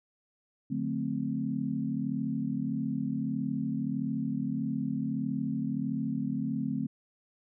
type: chord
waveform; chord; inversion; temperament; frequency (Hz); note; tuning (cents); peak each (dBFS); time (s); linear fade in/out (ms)
sine; D dominant seventh; none; equal with one note detuned; 146.83 / 180.56 / 220 / 261.6; D3 / F#3 / A3 / C4; 0 / -42 / 0 / 0; -36 / -38 / -33 / -33; 0.7-6.87; 10
effects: none

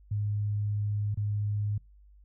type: tone with dropouts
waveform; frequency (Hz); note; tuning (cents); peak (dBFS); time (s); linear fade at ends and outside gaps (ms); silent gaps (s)
sine; 103.83; G#2; 0; -27; 0.11-1.78; 5; 1.145-1.172
effects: noise-tail reverb RT60 0.2 s tail -25 dB re dry + added 50 Hz sine -53 dBFS peak until 2.24 s

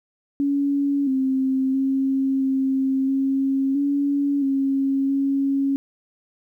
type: tone with pitch steps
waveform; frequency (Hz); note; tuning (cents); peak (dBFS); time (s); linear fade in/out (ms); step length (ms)
sine; 281.7 / 264.2 / 268.6 / 266.8 / 270.2 / 282.9 / 272.1 / 275.1; C#4 / C4 / C4 / C4 / C#4 / C#4 / C#4 / C#4; +28 / +17 / +46 / +34 / -44 / +35 / -32 / -13; -18; 0.4-5.76; 0; 670
effects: 10-bit

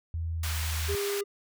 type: tone with pitch glide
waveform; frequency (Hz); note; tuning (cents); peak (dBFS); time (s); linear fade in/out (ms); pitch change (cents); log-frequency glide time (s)
sine; 82.41 to 79.51; E2 to D#2; 0 to +38; -29; 0.14-0.95; 0; -62; 0.36-0.52
type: high-pass noise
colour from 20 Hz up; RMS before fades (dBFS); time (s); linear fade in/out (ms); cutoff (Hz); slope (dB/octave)
pink; -36; 0.43-1.21; 5; 1300; 12
type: tone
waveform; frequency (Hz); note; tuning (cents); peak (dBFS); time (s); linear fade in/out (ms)
triangle; 403.3; G4; +49; -27; 0.88-1.24; 20
effects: none

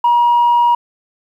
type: tone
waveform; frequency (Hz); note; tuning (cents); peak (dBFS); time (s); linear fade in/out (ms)
sine; 955; A#5; +42; -7; 0.04-0.75; 5
effects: tanh soft clip ceiling -6 dBFS + 8-bit

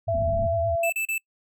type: tone with vibrato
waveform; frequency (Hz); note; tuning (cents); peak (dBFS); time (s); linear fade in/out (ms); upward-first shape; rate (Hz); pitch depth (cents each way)
sine; 92.5; F#2; 0; -28; 0.07-0.76; 10; sine; 8.8; 290
type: tone with pitch glide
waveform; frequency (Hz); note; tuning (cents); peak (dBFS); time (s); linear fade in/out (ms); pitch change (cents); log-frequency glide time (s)
sine; 668 to 673; E5 to E5; +23 to +36; -22; 0.08-0.9; 5; +13; 0.21-0.75
type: low-pass noise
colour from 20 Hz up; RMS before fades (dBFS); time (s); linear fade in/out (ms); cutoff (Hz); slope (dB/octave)
pink; -32; 0.14-0.47; 5; 260; 96
type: tone bursts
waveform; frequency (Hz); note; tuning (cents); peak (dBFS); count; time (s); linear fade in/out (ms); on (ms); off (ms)
square; 2637; E7; 0; -25; 3; 0.83-1.181; 5; 95; 33
effects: noise-tail reverb RT60 0.1 s tail -26 dB re dry

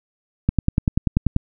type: click train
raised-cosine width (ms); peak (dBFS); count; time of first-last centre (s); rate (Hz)
5; -4; 10; 0.49-1.364; 10.3
effects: none

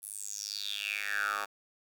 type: tone with high-pass filter sweep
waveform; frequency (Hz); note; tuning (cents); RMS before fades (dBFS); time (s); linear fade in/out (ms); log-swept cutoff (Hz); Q
10% pulse; 102.4; G#2; -24; -36; 0.02-1.46; 20; 11000 to 1000; 7
effects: 10-bit

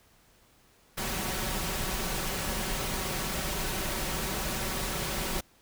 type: noise with comb filter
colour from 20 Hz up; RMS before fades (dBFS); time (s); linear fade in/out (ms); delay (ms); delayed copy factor
pink; -32; 0.97-5.41; 10; 5.3; +0.5
effects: pink hiss -62 dBFS RMS until 5.61 s

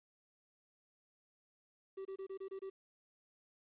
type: tone bursts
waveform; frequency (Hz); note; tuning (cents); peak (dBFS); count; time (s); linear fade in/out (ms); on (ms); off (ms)
triangle; 385.9; G4; -27; -40; 7; 1.97-2.7; 10; 82; 26
effects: resampled to 8000 Hz + 12-bit

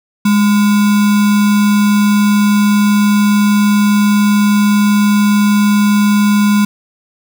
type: tone with sample-and-hold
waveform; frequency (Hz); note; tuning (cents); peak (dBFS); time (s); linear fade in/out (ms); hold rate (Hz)
sine; 206.5; G#3; -10; -7; 0.25-6.65; 5; 1225
effects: none

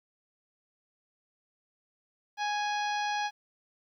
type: harmonic tone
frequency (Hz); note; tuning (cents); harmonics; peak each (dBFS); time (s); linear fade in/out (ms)
830.6; G#5; 0; 1 / 2 / 3 / 4 / 5 / 6 / 7; -30 / -36 / -40 / -42 / -44 / -46 / -47; 2.37-3.31; 50
effects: 11-bit

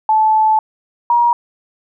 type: tone pair in turn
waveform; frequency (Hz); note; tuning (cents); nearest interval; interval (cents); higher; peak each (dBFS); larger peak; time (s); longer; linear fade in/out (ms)
sine; 870 / 950.9; A5 / A#5; -20 / +34; major second; 154; second; -9; neither; 0.09-0.59 / 1.1-1.33; first; 2
effects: none

